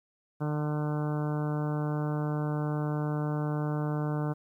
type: harmonic tone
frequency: 149.9 Hz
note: D3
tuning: 36 cents sharp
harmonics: 1 / 2 / 3 / 4 / 5 / 6 / 7 / 8 / 9 / 10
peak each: -29 / -35 / -39 / -41 / -43 / -45 / -46 / -47 / -48 / -49 dBFS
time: 0.4-4.34 s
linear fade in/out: 20 ms
effects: 11-bit